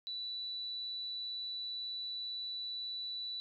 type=tone; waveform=sine; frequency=3959 Hz; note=B7; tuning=3 cents sharp; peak=-38 dBFS; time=0.07-3.4 s; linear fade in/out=0 ms; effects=none